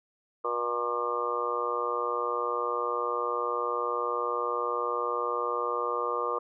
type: harmonic tone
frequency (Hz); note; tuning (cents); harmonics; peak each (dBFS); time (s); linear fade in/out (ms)
120; B2; -49; 3 / 4 / 5 / 6 / 7 / 8 / 9 / 10; -39 / -32 / -38 / -44 / -43 / -41 / -33 / -32; 0.44-6.39; 10
effects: none